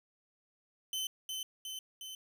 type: tone with echo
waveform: sawtooth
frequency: 3057 Hz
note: G7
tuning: 44 cents flat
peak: -31 dBFS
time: 0.93-1.07 s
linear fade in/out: 2 ms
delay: 360 ms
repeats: 3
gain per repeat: -3 dB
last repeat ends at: 2.15 s
effects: none